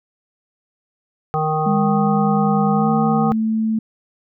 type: harmonic tone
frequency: 155.56 Hz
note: D#3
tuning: in tune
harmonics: 1 / 3 / 5 / 7 / 8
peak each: -22 / -24 / -20 / -30 / -25 dBFS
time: 1.34-3.32 s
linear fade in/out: 0 ms
type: tone with pitch glide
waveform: sine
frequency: 205.8 to 220.6 Hz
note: G#3 to A3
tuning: -16 to +5 cents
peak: -16 dBFS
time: 1.66-3.79 s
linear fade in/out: 5 ms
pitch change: +121 cents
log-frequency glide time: 2.72-2.9 s
effects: none